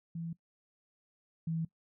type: tone pair in turn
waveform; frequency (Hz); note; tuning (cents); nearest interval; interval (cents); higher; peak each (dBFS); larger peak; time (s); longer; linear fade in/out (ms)
sine; 166.4 / 163.16; E3 / E3; +17 / -17; unison; 34; first; -36 / -31; second; 0.15-0.33 / 1.47-1.65; neither; 5
effects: noise-tail reverb RT60 0.1 s tail -19 dB re dry